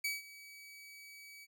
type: tone with ADSR envelope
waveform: sawtooth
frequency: 2280 Hz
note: C#7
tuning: 48 cents sharp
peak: -29 dBFS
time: 0.04-1.47 s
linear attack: 7 ms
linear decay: 170 ms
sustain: -19 dB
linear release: 39 ms
effects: none